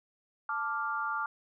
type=chord; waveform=sine; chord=D minor; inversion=second; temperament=equal; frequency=880 / 1174.7 / 1396.9 Hz; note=A5 / D6 / F6; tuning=0 / 0 / 0 cents; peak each=-37 / -34 / -34 dBFS; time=0.49-1.26 s; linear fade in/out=2 ms; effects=none